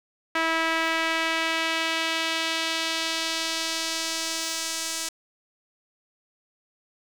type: tone with band-pass filter sweep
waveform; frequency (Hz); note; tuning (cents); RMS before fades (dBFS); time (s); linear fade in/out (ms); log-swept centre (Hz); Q
sawtooth; 325.6; E4; -21; -27; 0.35-5.09; 5; 1800 to 7100; 1.2
effects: 8-bit